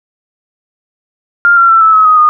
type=tone with pitch steps; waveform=sine; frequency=1400 / 1369.6 / 1339.9 / 1310.8 / 1282.3 / 1254.5 / 1227.2 Hz; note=F6 / F6 / E6 / E6 / E6 / D#6 / D#6; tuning=+4 / -34 / +28 / -10 / -48 / +14 / -24 cents; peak=-3 dBFS; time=1.45-2.29 s; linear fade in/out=0 ms; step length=120 ms; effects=none